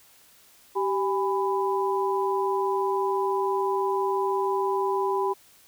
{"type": "tone cluster", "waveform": "sine", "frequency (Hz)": [388.6, 819, 995], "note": ["G4", "G#5", "B5"], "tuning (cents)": [-15, -24, 13], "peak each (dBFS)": [-25, -31, -27], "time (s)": [0.75, 5.34], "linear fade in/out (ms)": 20, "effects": ["white hiss -56 dBFS RMS until 5.67 s"]}